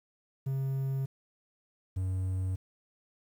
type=tone pair in turn; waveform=triangle; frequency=134.7 / 93.21 Hz; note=C#3 / F#2; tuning=-49 / +13 cents; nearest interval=tritone; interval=638 cents; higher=first; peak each=-27 dBFS; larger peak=neither; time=0.46-1.06 / 1.96-2.56 s; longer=neither; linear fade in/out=10 ms; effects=10-bit